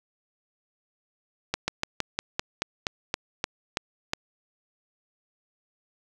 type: slowing click train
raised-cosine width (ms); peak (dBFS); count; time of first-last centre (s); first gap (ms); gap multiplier
0.2; -8; 12; 1.54-4.134; 140; 1.1
effects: none